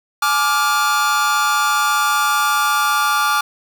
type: chord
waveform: 45% pulse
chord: D diminished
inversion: second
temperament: just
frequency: 845.8 / 1174.7 / 1409.6 Hz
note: Ab5 / D6 / F6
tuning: +31 / 0 / +16 cents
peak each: -22 / -17 / -19 dBFS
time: 0.22-3.41 s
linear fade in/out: 5 ms
effects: none